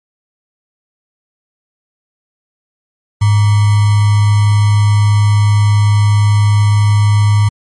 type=tone with sample-and-hold; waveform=sine; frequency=103.83 Hz; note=G#2; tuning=in tune; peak=-6 dBFS; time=3.21-7.49 s; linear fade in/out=10 ms; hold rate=1050 Hz; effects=MP3 48 kbps